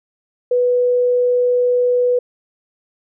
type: tone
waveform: sine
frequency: 492.8 Hz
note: B4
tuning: 4 cents flat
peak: -12 dBFS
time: 0.51-2.19 s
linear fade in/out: 5 ms
effects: none